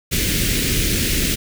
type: band-stop noise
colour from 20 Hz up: pink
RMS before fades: -19 dBFS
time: 0.11-1.36 s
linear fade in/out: 20 ms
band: 410 to 1900 Hz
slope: 24 dB/octave
effects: none